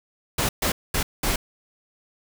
pink noise bursts at uneven times, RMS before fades -23 dBFS, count 4, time 0.38-0.49 / 0.62-0.72 / 0.94-1.03 / 1.23-1.36 s, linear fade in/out 5 ms, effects none

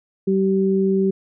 sine tone pair together, 192.6 / 385.2 Hz, G3 / G4, -30 / -30 cents, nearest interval octave, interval 1200 cents, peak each -18 dBFS, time 0.27-1.11 s, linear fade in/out 10 ms, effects none

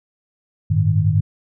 sine tone cluster, 97.1 / 107.6 / 153.7 Hz, G2 / A2 / D#3, -16 / -38 / -21 cents, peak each -18 dBFS, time 0.7-1.21 s, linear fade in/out 10 ms, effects none

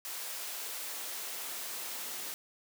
white noise with high-pass filter sweep, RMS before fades -40 dBFS, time 0.05-2.34 s, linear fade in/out 0 ms, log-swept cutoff 530 to 240 Hz, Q 0.75, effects none

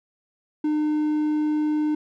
triangle tone, 303.2 Hz, D#4, 45 cents flat, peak -18 dBFS, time 0.64-1.95 s, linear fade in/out 5 ms, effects none

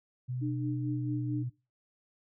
sine tone with pitch glide, 125.8 to 123.5 Hz, B2 to B2, +32 to 0 cents, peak -32 dBFS, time 0.28-1.5 s, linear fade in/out 20 ms, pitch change -32 cents, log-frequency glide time 0.91-1.19 s
sine tone with tremolo, 300 Hz, D4, 37 cents sharp, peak -31 dBFS, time 0.41-1.44 s, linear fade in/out 20 ms, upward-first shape sine, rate 4.5 Hz, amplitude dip 50%
effects noise-tail reverb RT60 0.3 s tail -22 dB re dry

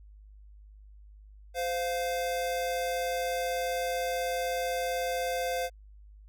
square tone pair together, 515.9 / 700 Hz, C5 / F5, -24 / +4 cents, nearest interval perfect fourth, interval 528 cents, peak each -32 / -33 dBFS, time 1.54-5.7 s, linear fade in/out 50 ms, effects added 51 Hz sine -49 dBFS peak until 6.28 s

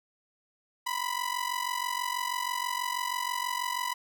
sawtooth ring-modulated tone, 991 Hz, B5, 6 cents sharp, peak -23 dBFS, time 0.86-3.94 s, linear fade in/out 10 ms, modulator 23.1 Hz, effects none

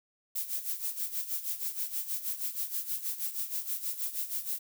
violet noise with tremolo, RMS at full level -32 dBFS, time 0.35-4.59 s, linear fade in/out 10 ms, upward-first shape sine, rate 6.3 Hz, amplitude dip 75%, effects none

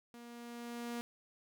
sawtooth tone with level ramp, 237.4 Hz, A#3, 32 cents sharp, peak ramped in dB -47 to -34 dBFS, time 0.14-1.01 s, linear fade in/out 0 ms, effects none

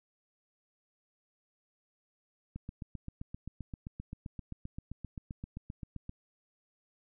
click train, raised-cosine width 5 ms, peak -28 dBFS, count 28, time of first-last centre 2.56-6.094 s, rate 7.64 Hz, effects none

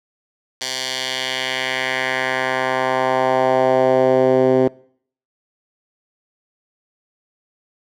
10% pulse tone with band-pass filter sweep, 130 Hz, C3, 11 cents flat, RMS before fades -18 dBFS, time 0.61-4.68 s, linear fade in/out 2 ms, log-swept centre 4900 to 360 Hz, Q 1.5, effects noise-tail reverb RT60 0.6 s tail -24 dB re dry

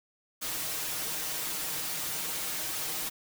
white noise with comb filter, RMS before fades -34 dBFS, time 0.41-3.1 s, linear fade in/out 20 ms, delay 6.4 ms, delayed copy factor +0.8, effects none

